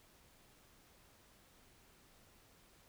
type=silence; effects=pink hiss -66 dBFS RMS until 2.88 s